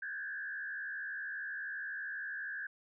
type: tone with frequency modulation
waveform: sine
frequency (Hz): 1624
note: G#6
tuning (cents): -39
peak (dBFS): -38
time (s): 0.02-2.67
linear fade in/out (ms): 5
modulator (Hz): 72.4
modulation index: 1.3
effects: none